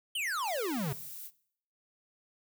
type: exponential sweep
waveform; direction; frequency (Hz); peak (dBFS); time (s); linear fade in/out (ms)
square; down; 3185 to 125.7; -32; 0.15-0.93; 5
type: noise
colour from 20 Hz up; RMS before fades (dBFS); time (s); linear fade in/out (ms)
violet; -44; 0.43-1.31; 50
effects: noise-tail reverb RT60 0.6 s tail -19 dB re dry